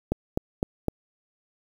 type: click train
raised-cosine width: 2 ms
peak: -10 dBFS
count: 4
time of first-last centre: 0.12-0.883 s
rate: 3.93 Hz
effects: 7-bit